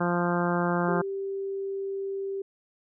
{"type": "harmonic tone", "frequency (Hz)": 174.61, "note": "F3", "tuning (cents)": 0, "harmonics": [1, 2, 3, 4, 5, 6, 7, 8, 9], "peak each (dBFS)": [-27, -30, -32, -33, -34, -35, -35, -36, -37], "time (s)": [0, 1.02], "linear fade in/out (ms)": 10}
{"type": "tone", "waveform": "sine", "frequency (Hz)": 391.5, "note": "G4", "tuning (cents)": -2, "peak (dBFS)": -29, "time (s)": [0.88, 2.42], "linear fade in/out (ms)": 5}
{"effects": []}